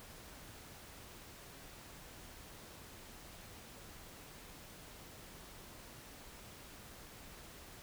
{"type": "silence", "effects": ["pink hiss -54 dBFS RMS until 7.82 s"]}